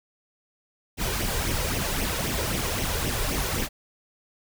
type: noise with flanger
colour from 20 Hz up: pink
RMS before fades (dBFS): -27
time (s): 0.97-3.69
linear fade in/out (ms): 50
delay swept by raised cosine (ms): 0.33 to 2.13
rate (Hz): 3.8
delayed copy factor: +0.6
effects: none